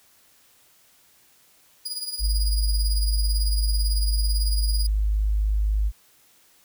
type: tone with tremolo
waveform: sawtooth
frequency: 4903 Hz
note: D#8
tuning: 26 cents flat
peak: -23 dBFS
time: 1.85-4.87 s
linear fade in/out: 10 ms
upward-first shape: triangle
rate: 18 Hz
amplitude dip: 75%
type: tone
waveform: sine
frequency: 51.91 Hz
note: G#1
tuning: in tune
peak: -19 dBFS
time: 2.19-5.92 s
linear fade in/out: 50 ms
effects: white hiss -58 dBFS RMS until 6.64 s